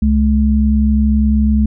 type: tone pair together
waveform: sine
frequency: 67.47 / 214.2 Hz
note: C#2 / A3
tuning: -46 / -46 cents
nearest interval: octave + minor sixth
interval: 2000 cents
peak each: -12 dBFS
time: 0.02-1.66 s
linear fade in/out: 5 ms
effects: none